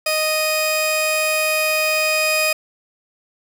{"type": "tone pair together", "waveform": "sawtooth", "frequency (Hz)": [622.2, 2489], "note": ["D#5", "D#7"], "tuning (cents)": [0, 0], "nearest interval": "2 octaves", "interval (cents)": 2400, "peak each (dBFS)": -16, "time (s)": [0.06, 2.53], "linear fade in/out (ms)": 5, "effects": []}